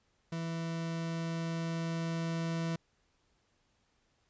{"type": "tone with level ramp", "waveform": "40% pulse", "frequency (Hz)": 165.3, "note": "E3", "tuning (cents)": 5, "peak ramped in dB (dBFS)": [-34, -31], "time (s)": [0.32, 2.76], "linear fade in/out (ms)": 5, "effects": ["pink hiss -74 dBFS RMS until 4.29 s", "resampled to 16000 Hz"]}